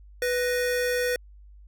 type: tone pair together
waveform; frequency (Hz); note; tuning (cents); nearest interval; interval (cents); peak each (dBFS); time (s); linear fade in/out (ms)
square; 493.9 / 1864.7; B4 / A#6; 0 / 0; octave + major seventh; 2300; -25 / -31; 0.22-1.16; 2
effects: added 50 Hz sine -46 dBFS peak until 1.67 s